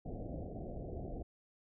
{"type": "low-pass noise", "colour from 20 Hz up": "pink", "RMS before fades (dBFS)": -43, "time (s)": [0.05, 1.23], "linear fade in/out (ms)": 10, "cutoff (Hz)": 730, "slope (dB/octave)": 96, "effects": []}